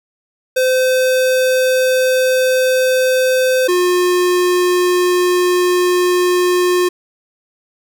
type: tone pair in turn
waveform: square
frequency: 514 / 358.8 Hz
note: C5 / F4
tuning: -31 / +47 cents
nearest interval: tritone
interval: 622 cents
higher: first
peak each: -12 dBFS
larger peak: neither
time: 0.56-3.68 / 3.68-6.89 s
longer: second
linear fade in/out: 10 ms
effects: none